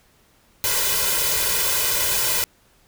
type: noise with comb filter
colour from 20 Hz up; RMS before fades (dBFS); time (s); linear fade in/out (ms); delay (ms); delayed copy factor
white; -21; 0.64-2.44; 0; 2; +1
effects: pink hiss -58 dBFS RMS until 2.87 s